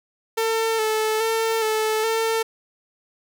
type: tone with vibrato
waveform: sawtooth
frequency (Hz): 442.4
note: A4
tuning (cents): +9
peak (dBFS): -16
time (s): 0.37-2.43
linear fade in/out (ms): 10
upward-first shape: square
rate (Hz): 1.2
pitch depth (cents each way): 27
effects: none